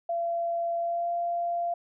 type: tone with pitch glide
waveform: sine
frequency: 681 to 690.1 Hz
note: F5 to F5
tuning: -44 to -21 cents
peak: -26 dBFS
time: 0.09-1.74 s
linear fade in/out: 5 ms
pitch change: +23 cents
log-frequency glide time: 0.78-1.1 s
effects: none